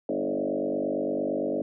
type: tone with frequency modulation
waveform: sine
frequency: 430 Hz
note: A4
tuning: 40 cents flat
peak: -25 dBFS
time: 0.09-1.62 s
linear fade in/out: 2 ms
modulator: 48.8 Hz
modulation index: 4
effects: none

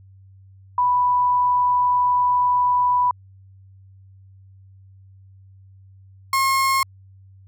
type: tone pair in turn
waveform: sine / 35% pulse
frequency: 987.8 / 1076.5 Hz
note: B5 / C6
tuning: 0 / +49 cents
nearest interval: minor second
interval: 149 cents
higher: second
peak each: -15 / -15 dBFS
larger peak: neither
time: 0.78-3.11 / 6.33-6.83 s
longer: first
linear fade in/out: 2 ms
effects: added 96 Hz sine -45 dBFS peak until 7.47 s

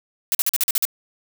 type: noise bursts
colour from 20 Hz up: blue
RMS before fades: -19 dBFS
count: 8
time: 0.32-0.852 s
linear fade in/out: 0 ms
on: 28 ms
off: 44 ms
effects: none

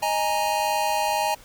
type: chord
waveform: square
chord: D# suspended fourth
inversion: none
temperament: equal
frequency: 622.3 / 830.6 / 932.3 Hz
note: D#5 / G#5 / A#5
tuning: 0 / 0 / 0 cents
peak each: -29 / -25 / -27 dBFS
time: 0.02-1.35 s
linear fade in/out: 10 ms
effects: pink hiss -49 dBFS RMS until 1.44 s

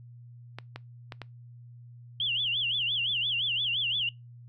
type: clicks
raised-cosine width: 0.3 ms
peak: -22 dBFS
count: 4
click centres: 0.586 / 0.76 / 1.122 / 1.217 s
type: tone with vibrato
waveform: sine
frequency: 3095 Hz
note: G7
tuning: 23 cents flat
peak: -26 dBFS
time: 2.2-4.09 s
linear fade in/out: 2 ms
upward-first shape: sine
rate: 5.8 Hz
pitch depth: 210 cents each way
effects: noise-tail reverb RT60 0.2 s tail -23 dB re dry + added 120 Hz sine -46 dBFS peak until 4.48 s

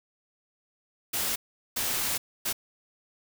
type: noise bursts at uneven times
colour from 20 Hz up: white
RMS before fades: -29 dBFS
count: 3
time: 1.13-1.36 / 1.76-2.18 / 2.45-2.53 s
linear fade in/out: 10 ms
effects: none

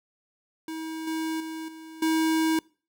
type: tone with level steps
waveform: square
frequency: 320 Hz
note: D#4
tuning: 49 cents sharp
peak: -33 / -28 / -34 / -42 / -22 dBFS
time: 0.68-2.59 s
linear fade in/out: 2 ms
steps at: 1.07 / 1.4 / 1.68 / 2.02 s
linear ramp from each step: 5 ms
effects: noise-tail reverb RT60 0.4 s tail -25 dB re dry

